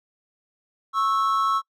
triangle tone pair together, 1099.2 / 1314 Hz, C#6 / E6, -15 / -6 cents, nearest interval minor third, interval 309 cents, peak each -20 dBFS, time 0.93-1.62 s, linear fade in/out 50 ms, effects noise-tail reverb RT60 0.1 s tail -26 dB re dry + MP3 96 kbps

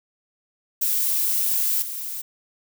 violet noise with level steps, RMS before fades -22 / -31 dBFS, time 0.81-2.22 s, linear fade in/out 10 ms, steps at 1.82 s, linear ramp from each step 2 ms, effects none

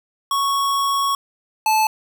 square tone pair in turn, 1108.7 / 870.9 Hz, C#6 / A5, 0 / -18 cents, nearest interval major third, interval 418 cents, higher first, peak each -18 / -15 dBFS, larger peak second, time 0.31-1.15 / 1.66-1.87 s, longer first, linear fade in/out 2 ms, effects none

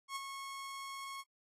sawtooth tone with ADSR envelope, 1094 Hz, C#6, 23 cents flat, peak -33 dBFS, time 0.08-1.24 s, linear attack 78 ms, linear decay 23 ms, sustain -6 dB, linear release 43 ms, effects AAC 32 kbps

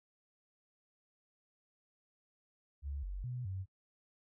sine tone with pitch steps, 70.4 / 47.08 / 124.4 / 94.8 Hz, C#2 / F#1 / B2 / F#2, +27 / +31 / +13 / +43 cents, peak -38 dBFS, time 2.82-3.66 s, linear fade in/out 50 ms, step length 210 ms, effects noise-tail reverb RT60 0.1 s tail -18 dB re dry

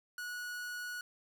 45% pulse tone, 1463 Hz, F#6, 20 cents flat, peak -39 dBFS, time 0.18-1.01 s, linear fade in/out 2 ms, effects 13-bit

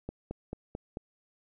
click train, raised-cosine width 2 ms, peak -23 dBFS, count 5, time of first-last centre 0.09-0.971 s, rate 4.54 Hz, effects none

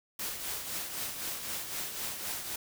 white noise with tremolo, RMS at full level -35 dBFS, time 0.19-2.56 s, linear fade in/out 5 ms, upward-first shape triangle, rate 3.9 Hz, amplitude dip 55%, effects none

